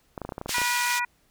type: clicks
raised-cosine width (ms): 1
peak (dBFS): -19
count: 11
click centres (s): 0.178 / 0.217 / 0.25 / 0.291 / 0.322 / 0.381 / 0.414 / 0.46 / 0.493 / 0.583 / 0.617
type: band-pass noise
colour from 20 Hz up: white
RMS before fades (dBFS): -30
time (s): 0.48-1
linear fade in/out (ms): 20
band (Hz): 1900 to 7600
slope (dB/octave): 12
type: harmonic tone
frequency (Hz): 485.8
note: B4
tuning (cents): -29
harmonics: 2 / 3 / 4 / 5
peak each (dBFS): -28 / -32 / -30 / -31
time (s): 0.54-1.05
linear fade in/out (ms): 5
effects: pink hiss -65 dBFS RMS until 1.3 s